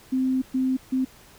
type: tone bursts at uneven times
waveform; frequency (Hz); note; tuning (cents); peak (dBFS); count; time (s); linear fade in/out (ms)
sine; 260.1; C4; -10; -20; 3; 0.12-0.42 / 0.54-0.77 / 0.92-1.05; 10
effects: pink hiss -51 dBFS RMS until 1.38 s